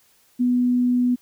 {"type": "tone", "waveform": "sine", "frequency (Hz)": 246.9, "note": "B3", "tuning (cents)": 0, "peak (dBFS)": -16, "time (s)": [0.39, 1.16], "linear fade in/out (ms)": 20, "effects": ["white hiss -59 dBFS RMS until 1.21 s"]}